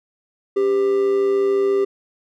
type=tone with amplitude modulation; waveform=triangle; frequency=395.7 Hz; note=G4; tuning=16 cents sharp; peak=-11 dBFS; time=0.56-1.85 s; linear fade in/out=10 ms; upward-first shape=sine; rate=114 Hz; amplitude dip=45%; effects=none